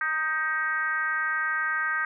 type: tone with frequency modulation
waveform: sine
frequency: 1568 Hz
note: G6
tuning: in tune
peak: -24 dBFS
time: 0.01-2.05 s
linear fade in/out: 2 ms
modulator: 322 Hz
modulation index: 1.1
effects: none